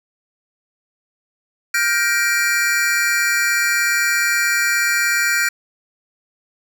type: chord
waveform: square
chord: G minor seventh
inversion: third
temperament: just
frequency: 1411.2 / 1568 / 1881.6 / 2352 Hz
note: F6 / G6 / Bb6 / D7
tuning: +18 / 0 / +16 / +2 cents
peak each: -22 dBFS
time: 1.74-5.49 s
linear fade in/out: 5 ms
effects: none